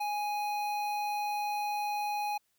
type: tone with notch filter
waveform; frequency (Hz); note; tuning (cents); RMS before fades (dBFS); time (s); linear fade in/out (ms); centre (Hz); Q
square; 830.6; G#5; 0; -33; 0-2.38; 10; 8100; 0.8
effects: white hiss -75 dBFS RMS until 2.58 s